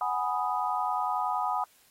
sine chord, G# minor seventh, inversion third, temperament equal, 740 / 830.6 / 987.8 / 1244.5 Hz, F#5 / G#5 / B5 / D#6, 0 / 0 / 0 / 0 cents, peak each -32 dBFS, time 0.01-1.64 s, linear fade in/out 2 ms, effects white hiss -62 dBFS RMS until 1.9 s + AAC 48 kbps

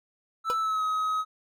triangle tone with pitch glide, 1318.5 to 1269.2 Hz, E6 to D#6, 0 to +34 cents, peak -23 dBFS, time 0.44-1.25 s, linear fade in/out 50 ms, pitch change -66 cents, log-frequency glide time 0.59-0.83 s
25% pulse tone with exponential decay, 492.8 Hz, B4, 4 cents flat, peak -22 dBFS, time 0.5-0.57 s, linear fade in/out 0 ms, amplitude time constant 15 ms
effects none

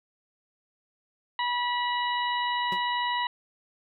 harmonic tone, 973 Hz, B5, 26 cents flat, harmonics 1 / 2 / 3 / 4, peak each -27 / -32 / -35 / -36 dBFS, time 1.39-3.27 s, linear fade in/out 2 ms
25% pulse tone with exponential decay, 185 Hz, F#3, in tune, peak -29 dBFS, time 2.72-2.82 s, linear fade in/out 2 ms, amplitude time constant 21 ms
effects none

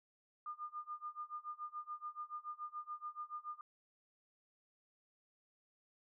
sine tone with tremolo, 1212 Hz, D#6, 46 cents flat, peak -40 dBFS, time 0.46-3.61 s, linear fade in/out 2 ms, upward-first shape sine, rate 7 Hz, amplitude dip 95%, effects none

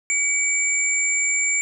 sine tone pair together, 2281 / 7242 Hz, C#7 / A8, +49 / +49 cents, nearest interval octave + minor sixth, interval 2000 cents, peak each -21 dBFS, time 0.1-1.61 s, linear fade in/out 0 ms, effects none

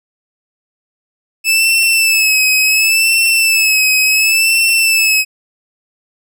sawtooth tone with vibrato, 2614 Hz, E7, 15 cents flat, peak -6 dBFS, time 1.44-5.25 s, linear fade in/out 50 ms, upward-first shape sine, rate 0.7 Hz, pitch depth 53 cents each way, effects none

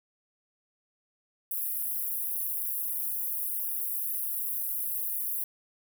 pink high-pass noise, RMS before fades -32 dBFS, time 1.51-5.44 s, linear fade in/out 2 ms, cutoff 11000 Hz, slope 48 dB/octave, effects none

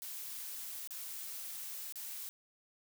blue noise with dropouts, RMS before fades -44 dBFS, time 0.02-2.29 s, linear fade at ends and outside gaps 0 ms, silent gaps 0.874-0.907 / 1.924-1.957 s, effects none

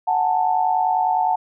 sine tone cluster, 741 / 840 / 890 Hz, F#5 / G#5 / A5, +2 / +19 / +20 cents, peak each -19 / -26 / -20 dBFS, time 0.07-1.36 s, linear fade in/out 10 ms, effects none

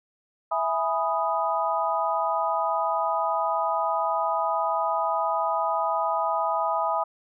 sine chord, E major seventh, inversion none, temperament equal, 659.3 / 830.6 / 987.8 / 1244.5 Hz, E5 / G#5 / B5 / D#6, 0 / 0 / 0 / 0 cents, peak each -28 dBFS, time 0.51-7.04 s, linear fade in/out 10 ms, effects none

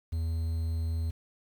triangle tone with quantisation, 81.6 Hz, E2, 17 cents flat, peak -26 dBFS, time 0.12-1.11 s, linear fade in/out 10 ms, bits 9, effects none

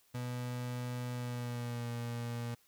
35% pulse tone with pitch glide, 123.47 to 118.65 Hz, B2 to A#2, 0 to +31 cents, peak -35 dBFS, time 0.14-2.55 s, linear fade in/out 10 ms, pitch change -69 cents, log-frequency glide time 1.11-1.89 s, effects white hiss -69 dBFS RMS until 2.67 s

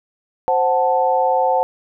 sine chord, F# diminished, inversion second, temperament equal, 523.3 / 740 / 880 Hz, C5 / F#5 / A5, 0 / 0 / 0 cents, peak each -18 dBFS, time 0.48-1.63 s, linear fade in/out 0 ms, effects none

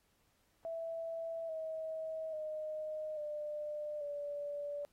sine tone with pitch steps, 659.3 / 638.3 / 618 / 598.3 / 579.3 Hz, E5 / D#5 / D#5 / D5 / D5, 0 / +44 / -12 / +32 / -24 cents, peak -38 dBFS, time 0.65-4.85 s, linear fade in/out 0 ms, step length 840 ms, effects pink hiss -75 dBFS RMS until 4.92 s + AAC 48 kbps

